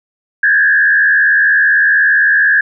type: tone with frequency modulation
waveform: sine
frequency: 1661.2 Hz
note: G#6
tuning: in tune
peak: -7 dBFS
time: 0.43-2.61 s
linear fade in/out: 5 ms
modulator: 77.8 Hz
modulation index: 1.1
effects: none